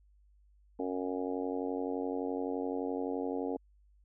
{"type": "harmonic tone", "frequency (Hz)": 91.7, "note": "F#2", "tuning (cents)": -15, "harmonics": [3, 4, 5, 6, 7, 8, 9], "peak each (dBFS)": [-36, -41, -37, -45, -45, -45, -46], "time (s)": [0.79, 3.57], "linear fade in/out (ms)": 5, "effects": ["added 50 Hz sine -61 dBFS peak until 4.04 s"]}